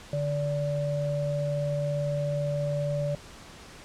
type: tone pair together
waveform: sine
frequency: 146.31 / 579 Hz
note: D3 / D5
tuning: -6 / -25 cents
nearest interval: 2 octaves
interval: 2381 cents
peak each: -28 / -29 dBFS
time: 0.13-3.15 s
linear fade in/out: 2 ms
effects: pink hiss -47 dBFS RMS until 3.84 s + low-pass 8000 Hz 12 dB/octave